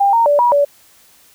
sine tone with pitch steps, 798 / 923 / 581 / 964 / 573 Hz, G5 / A#5 / D5 / B5 / D5, +31 / -17 / -19 / -42 / -43 cents, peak -9 dBFS, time 0-0.65 s, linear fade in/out 10 ms, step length 130 ms, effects white hiss -49 dBFS RMS until 1.34 s

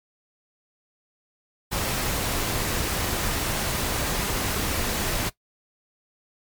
pink noise, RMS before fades -26 dBFS, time 1.71-5.3 s, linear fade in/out 20 ms, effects noise-tail reverb RT60 0.1 s tail -18 dB re dry + MP3 96 kbps

